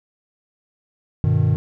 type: chord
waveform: triangle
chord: G augmented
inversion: none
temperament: just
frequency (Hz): 98 / 122.5 / 153.12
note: G2 / B2 / D#3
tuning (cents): 0 / -14 / -27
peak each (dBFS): -17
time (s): 1.24-1.56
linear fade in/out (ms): 0
effects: none